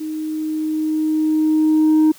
sine tone with level ramp, 311.1 Hz, D#4, in tune, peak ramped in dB -23 to -7 dBFS, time 0-2.12 s, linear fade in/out 10 ms, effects tanh soft clip ceiling -9 dBFS + white hiss -45 dBFS RMS until 2.18 s

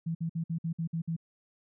sine tone bursts, 164.81 Hz, E3, in tune, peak -29 dBFS, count 8, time 0.06-1.165 s, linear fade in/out 10 ms, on 90 ms, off 55 ms, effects none

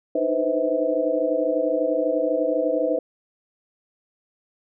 sine tone cluster, 301.7 / 313.6 / 493.8 / 522 / 646 Hz, D4 / D#4 / B4 / C5 / E5, +47 / +14 / 0 / -4 / -35 cents, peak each -29 / -29 / -25 / -24 / -25 dBFS, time 0.15-2.99 s, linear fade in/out 5 ms, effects none

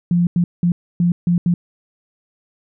sine tone bursts at uneven times, 173.9 Hz, F3, 7 cents flat, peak -12 dBFS, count 6, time 0.11-0.27 / 0.36-0.44 / 0.63-0.72 / 1-1.12 / 1.27-1.38 / 1.46-1.54 s, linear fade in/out 2 ms, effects none

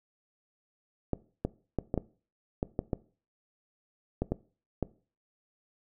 clicks, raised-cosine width 2 ms, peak -15 dBFS, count 11, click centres 1.133 / 1.45 / 1.787 / 1.941 / 1.977 / 2.629 / 2.791 / 2.932 / 4.22 / 4.32 / 4.827 s, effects noise-tail reverb RT60 0.4 s tail -20 dB re dry

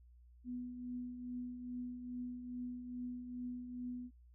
sine tone with tremolo, 246.9 Hz, B3, in tune, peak -39 dBFS, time 0.44-4.11 s, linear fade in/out 50 ms, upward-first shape triangle, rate 2.4 Hz, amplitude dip 55%, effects added 60 Hz sine -59 dBFS peak until 4.34 s

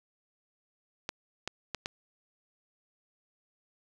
clicks, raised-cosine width 0.2 ms, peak -16 dBFS, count 4, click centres 1.091 / 1.476 / 1.747 / 1.859 s, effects 9-bit

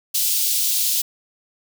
white high-pass noise, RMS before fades -20 dBFS, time 0.14-1.02 s, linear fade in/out 10 ms, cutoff 3300 Hz, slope 24 dB/octave, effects none

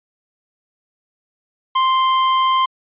45% pulse tone, 1046.5 Hz, C6, in tune, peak -13 dBFS, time 1.75-2.66 s, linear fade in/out 10 ms, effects resampled to 8000 Hz

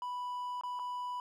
triangle tone with dropouts, 987.8 Hz, B5, in tune, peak -34 dBFS, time 0.02-1.2 s, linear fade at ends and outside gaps 1 ms, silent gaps 0.611-0.635 / 0.791-0.795 s, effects none

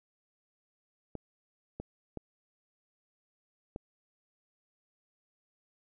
clicks, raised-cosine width 2 ms, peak -25 dBFS, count 4, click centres 1.153 / 1.8 / 2.173 / 3.761 s, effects none

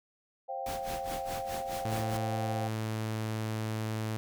sine chord, C suspended fourth, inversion none, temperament equal with one note detuned, 533.3 / 698.5 / 784 Hz, C5 / F5 / G5, +33 / 0 / 0 cents, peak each -39 / -40 / -37 dBFS, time 0.48-2.69 s, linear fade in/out 20 ms
pink noise with tremolo, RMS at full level -39 dBFS, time 0.66-2.17 s, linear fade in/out 2 ms, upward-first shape sine, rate 4.8 Hz, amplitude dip 85%
sawtooth tone with pitch glide, 110.6 to 109.84 Hz, A2 to A2, +9 to -3 cents, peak -28 dBFS, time 1.85-4.17 s, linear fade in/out 0 ms, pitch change -12 cents, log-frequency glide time 2.25-2.65 s
effects none

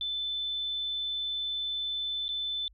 sine tone with dropouts, 3520 Hz, A7, in tune, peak -30 dBFS, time 0.01-2.68 s, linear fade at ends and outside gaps 1 ms, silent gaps 2.282-2.29 s, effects added 50 Hz sine -56 dBFS peak until 2.73 s

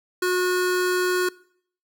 square tone pair together, 363.4 / 1453.6 Hz, F#4 / F#6, -31 / -31 cents, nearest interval 2 octaves, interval 2400 cents, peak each -22 / -27 dBFS, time 0.22-1.29 s, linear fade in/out 5 ms, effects noise-tail reverb RT60 0.6 s tail -22 dB re dry

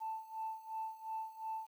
sine tone with tremolo, 884 Hz, A5, 8 cents sharp, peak -36 dBFS, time 0-1.67 s, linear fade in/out 20 ms, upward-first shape sine, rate 2.8 Hz, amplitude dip 85%, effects tanh soft clip ceiling -33 dBFS + 11-bit

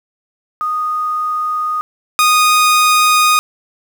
sine / sawtooth tone pair in turn, 1238 / 1238 Hz, D#6 / D#6, -9 / -9 cents, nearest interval unison, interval 0 cents, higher neither, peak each -15 / -5 dBFS, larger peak second, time 0.61-1.81 / 2.19-3.39 s, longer neither, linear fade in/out 0 ms, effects 7-bit

